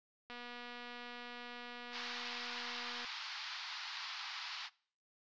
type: click train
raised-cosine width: 0.3 ms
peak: -33 dBFS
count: 666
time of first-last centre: 0.3-3.048 s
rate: 242 Hz
type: band-pass noise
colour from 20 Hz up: white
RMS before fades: -45 dBFS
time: 1.91-4.7 s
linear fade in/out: 50 ms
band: 830 to 5000 Hz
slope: 48 dB/octave
effects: noise-tail reverb RT60 0.5 s tail -23 dB re dry + resampled to 16000 Hz